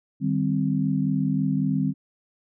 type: chord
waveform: sine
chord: C minor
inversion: first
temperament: equal with one note detuned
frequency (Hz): 152.45 / 196 / 261.6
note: Eb3 / G3 / C4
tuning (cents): -35 / 0 / 0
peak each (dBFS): -25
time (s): 0.2-1.94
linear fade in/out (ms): 50
effects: none